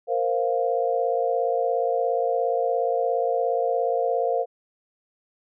sine chord, Bb suspended second, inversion none, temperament equal, 466.2 / 523.3 / 698.5 Hz, Bb4 / C5 / F5, 0 / 0 / 0 cents, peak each -25 dBFS, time 0.07-4.46 s, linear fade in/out 50 ms, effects none

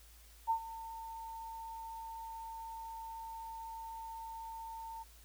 sine tone with ADSR envelope, 904 Hz, A5, 47 cents sharp, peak -27 dBFS, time 0.47-5.04 s, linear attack 33 ms, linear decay 86 ms, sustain -16 dB, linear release 21 ms, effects added 55 Hz sine -58 dBFS peak until 5.24 s + white hiss -62 dBFS RMS until 5.24 s

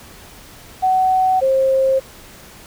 sine tone pair in turn, 750 / 531.7 Hz, F#5 / C5, +23 / +28 cents, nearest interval tritone, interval 595 cents, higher first, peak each -12 dBFS, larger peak neither, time 0.82-1.41 / 1.41-2 s, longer neither, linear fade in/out 20 ms, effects pink hiss -41 dBFS RMS until 2.66 s

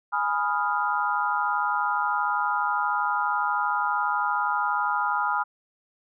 sine chord, F half-diminished seventh, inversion first, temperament equal, 830.6 / 987.8 / 1244.5 / 1396.9 Hz, Ab5 / Cb6 / Eb6 / F6, 0 / 0 / 0 / 0 cents, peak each -28 dBFS, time 0.12-5.44 s, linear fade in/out 20 ms, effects none

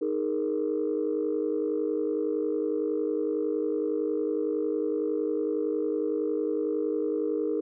sine chord, D# suspended fourth, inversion none, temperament equal, 311.1 / 415.3 / 466.2 Hz, D#4 / G#4 / A#4, 0 / 0 / 0 cents, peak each -29 dBFS, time 0.01-7.61 s, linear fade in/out 10 ms, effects tanh soft clip ceiling -18 dBFS

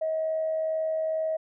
sine tone with amplitude modulation, 636 Hz, D#5, 38 cents sharp, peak -23 dBFS, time 0.01-1.37 s, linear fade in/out 10 ms, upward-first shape sine, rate 82.2 Hz, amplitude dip 30%, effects tanh soft clip ceiling -19 dBFS

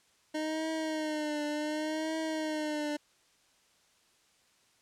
25% pulse tone with vibrato, 307.8 Hz, D#4, 19 cents flat, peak -28 dBFS, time 0.34-2.97 s, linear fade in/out 10 ms, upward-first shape triangle, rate 0.68 Hz, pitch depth 69 cents each way, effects white hiss -67 dBFS RMS until 4.81 s + low-pass 8000 Hz 12 dB/octave

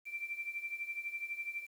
sine tone with tremolo, 2349 Hz, D7, in tune, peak -34 dBFS, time 0.05-1.67 s, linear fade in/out 50 ms, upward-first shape triangle, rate 12 Hz, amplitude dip 85%, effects 10-bit

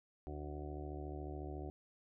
harmonic tone, 74 Hz, D2, 14 cents sharp, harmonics 1 / 2 / 4 / 5 / 6 / 7 / 8 / 9 / 10, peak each -45 / -51 / -50 / -49 / -61 / -58 / -58 / -58 / -54 dBFS, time 0.27-1.7 s, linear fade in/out 0 ms, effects none

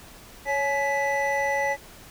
triangle tone cluster, 556 / 849 / 1981 Hz, C#5 / G#5 / B6, +5 / +38 / +5 cents, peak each -25 dBFS, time 0.45-1.77 s, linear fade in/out 50 ms, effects pink hiss -47 dBFS RMS until 2.1 s

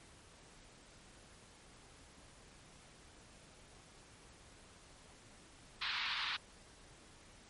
white band-pass noise, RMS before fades -39 dBFS, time 5.81-6.37 s, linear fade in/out 10 ms, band 940 to 4300 Hz, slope 48 dB/octave, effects pink hiss -60 dBFS RMS until 7.49 s + MP3 48 kbps

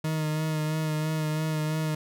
40% pulse tone with vibrato, 155.5 Hz, D#3, 1 cent flat, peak -25 dBFS, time 0.04-1.95 s, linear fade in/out 5 ms, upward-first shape sine, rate 3 Hz, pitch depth 24 cents each way, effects none

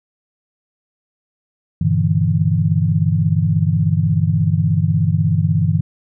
sine chord, E half-diminished seventh, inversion first, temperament just, 98.89 / 118.67 / 148.33 / 164.81 Hz, G2 / Bb2 / D3 / E3, +16 / +31 / +18 / 0 cents, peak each -18 / -22 / -18 / -17 dBFS, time 1.81-5.81 s, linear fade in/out 5 ms, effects none

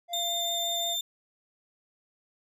triangle tone with pitch glide, 692 to 687.2 Hz, F5 to F5, -16 to -28 cents, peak -32 dBFS, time 0.08-0.97 s, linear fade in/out 50 ms, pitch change -12 cents, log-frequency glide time 0.21-0.55 s
35% pulse tone with vibrato, 3600 Hz, A7, 39 cents sharp, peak -27 dBFS, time 0.13-1.01 s, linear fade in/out 5 ms, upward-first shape triangle, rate 5.7 Hz, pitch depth 9 cents each way
effects none

